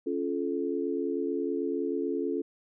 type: chord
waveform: sine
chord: Db augmented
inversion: none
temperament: just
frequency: 277.2 / 346.5 / 433.1 Hz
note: Db4 / F4 / A4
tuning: 0 / -14 / -27 cents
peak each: -32 dBFS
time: 0.06-2.42 s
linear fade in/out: 10 ms
effects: none